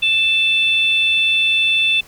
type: tone pair together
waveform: sine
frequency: 2643 / 3525 Hz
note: E7 / A7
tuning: +4 / +2 cents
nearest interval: perfect fourth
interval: 498 cents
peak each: -14 / -16 dBFS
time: 0.02-2.01 s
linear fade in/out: 10 ms
effects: tanh soft clip ceiling -5 dBFS + pink hiss -45 dBFS RMS until 2.07 s